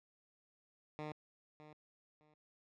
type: tone with echo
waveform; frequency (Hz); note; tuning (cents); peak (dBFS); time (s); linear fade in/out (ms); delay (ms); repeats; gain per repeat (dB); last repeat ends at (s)
10% pulse; 152; D#3; -40; -34; 0.99-1.12; 0; 610; 2; -13; 2.34
effects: low-pass 3000 Hz 12 dB/octave